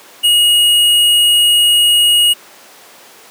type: tone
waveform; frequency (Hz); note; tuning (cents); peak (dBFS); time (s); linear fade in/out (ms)
square; 2880; F#7; -47; -8; 0.23-2.34; 20
effects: pink hiss -39 dBFS RMS until 3.3 s + high-pass 400 Hz 12 dB/octave